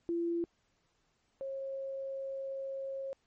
sine tone pair in turn, 340 / 540.9 Hz, F4 / C#5, -46 / -43 cents, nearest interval minor sixth, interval 803 cents, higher second, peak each -30 / -36 dBFS, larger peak first, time 0.09-0.44 / 1.41-3.13 s, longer second, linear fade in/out 0 ms, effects pink hiss -75 dBFS RMS until 3.26 s + MP3 32 kbps

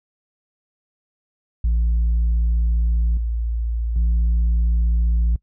sine tone with level steps, 57.2 Hz, A#1, 32 cents flat, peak -13 / -19 / -12 dBFS, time 1.64-5.36 s, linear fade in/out 5 ms, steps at 3.17 / 3.96 s, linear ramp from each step 2 ms, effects noise-tail reverb RT60 0.1 s tail -23 dB re dry + tanh soft clip ceiling -14 dBFS

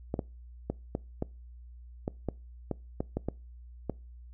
clicks, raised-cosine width 2 ms, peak -17 dBFS, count 12, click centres 0.141 / 0.192 / 0.7 / 0.951 / 1.224 / 2.079 / 2.287 / 2.713 / 3.005 / 3.17 / 3.286 / 3.897 s, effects noise-tail reverb RT60 0.3 s tail -24 dB re dry + added 60 Hz sine -46 dBFS peak until 4.33 s

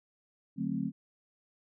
sine chord, D dominant seventh, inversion none, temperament just, 146.83 / 183.54 / 220.2 / 264.3 Hz, D3 / F#3 / A3 / C4, 0 / -14 / +2 / +18 cents, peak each -40 / -35 / -35 / -35 dBFS, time 0.56-0.92 s, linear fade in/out 50 ms, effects none

